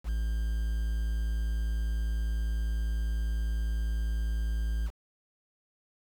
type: tone with quantisation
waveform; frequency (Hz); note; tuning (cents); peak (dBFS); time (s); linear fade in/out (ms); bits
triangle; 55; A1; 0; -25; 0.04-4.91; 50; 8
effects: none